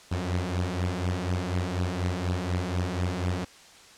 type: beating tone pair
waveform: sawtooth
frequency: 88.4 / 92.5 Hz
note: F2 / F#2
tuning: +22 / 0 cents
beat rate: 4.1 Hz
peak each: -25 / -26 dBFS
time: 0.11-3.45 s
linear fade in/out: 10 ms
effects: white hiss -51 dBFS RMS until 3.97 s + low-pass 7000 Hz 12 dB/octave